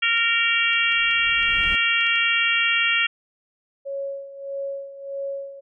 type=harmonic tone; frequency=462.7 Hz; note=A#4; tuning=13 cents flat; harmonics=3 / 4 / 5 / 6 / 7; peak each=-26 / -25 / -23 / -22 / -26 dBFS; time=0.02-3.07 s; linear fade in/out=10 ms
type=clicks; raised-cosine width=0.2 ms; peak=-27 dBFS; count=9; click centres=0.175 / 0.733 / 0.923 / 1.112 / 1.429 / 1.637 / 2.009 / 2.068 / 2.158 s
type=noise with exponential growth; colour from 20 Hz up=brown; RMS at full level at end=-30 dBFS; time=0.47-1.76 s; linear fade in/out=5 ms; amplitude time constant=280 ms
type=tone with tremolo; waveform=sine; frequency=553 Hz; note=C#5; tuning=4 cents flat; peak=-25 dBFS; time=3.85-5.61 s; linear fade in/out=20 ms; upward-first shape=sine; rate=1.6 Hz; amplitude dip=75%
effects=none